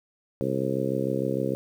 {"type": "harmonic tone", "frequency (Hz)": 66.6, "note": "C2", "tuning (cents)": 31, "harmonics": [2, 3, 4, 5, 6, 7, 8], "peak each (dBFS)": [-32, -32, -32, -32, -32, -32, -32], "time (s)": [0.41, 1.55], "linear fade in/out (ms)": 0, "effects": ["9-bit"]}